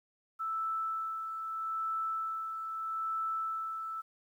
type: tone with tremolo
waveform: sine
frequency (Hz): 1318.5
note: E6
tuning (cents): 0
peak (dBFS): -31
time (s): 0.39-4.02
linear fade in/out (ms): 20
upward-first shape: sine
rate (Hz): 0.79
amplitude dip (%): 45
effects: 11-bit